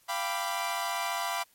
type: chord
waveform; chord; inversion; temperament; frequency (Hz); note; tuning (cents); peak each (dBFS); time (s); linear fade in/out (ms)
sawtooth; G dominant seventh; third; equal with one note detuned; 689.6 / 784 / 987.8 / 1174.7; F5 / G5 / B5 / D6; -22 / 0 / 0 / 0; -31 / -33 / -30 / -33; 0.08-1.44; 20
effects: white hiss -64 dBFS RMS until 1.54 s + MP3 64 kbps